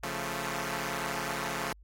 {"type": "chord", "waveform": "5% pulse", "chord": "Db augmented", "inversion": "none", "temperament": "equal", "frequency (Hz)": [138.59, 174.61, 220], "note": ["Db3", "F3", "A3"], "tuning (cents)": [0, 0, 0], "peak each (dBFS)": -26, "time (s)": [0.03, 1.73], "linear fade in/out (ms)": 5, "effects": ["added 50 Hz sine -52 dBFS peak until 1.83 s", "AAC 48 kbps"]}